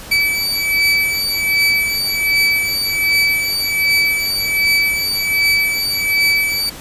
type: beating tone pair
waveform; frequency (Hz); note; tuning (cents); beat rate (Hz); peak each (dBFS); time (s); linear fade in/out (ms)
30% pulse; 2300 / 2301.3; D7 / D7; -37 / -36; 1.3; -14 / -15; 0.11-6.7; 10
effects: pink hiss -33 dBFS RMS until 6.8 s + resampled to 32000 Hz